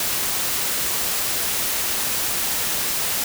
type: noise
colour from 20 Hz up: white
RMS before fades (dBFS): -23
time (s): 0-3.24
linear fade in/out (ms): 2
effects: none